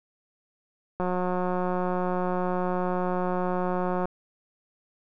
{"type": "click train", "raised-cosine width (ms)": 1, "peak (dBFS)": -15, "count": 554, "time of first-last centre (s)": [1, 4.055], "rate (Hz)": 181, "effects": []}